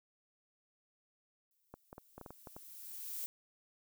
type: noise with exponential growth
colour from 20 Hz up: violet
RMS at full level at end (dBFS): -40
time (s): 1.51-3.26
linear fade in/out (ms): 0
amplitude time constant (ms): 380
type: clicks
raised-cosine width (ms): 1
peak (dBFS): -34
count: 9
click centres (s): 1.74 / 1.929 / 1.981 / 2.18 / 2.213 / 2.262 / 2.306 / 2.472 / 2.565
effects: none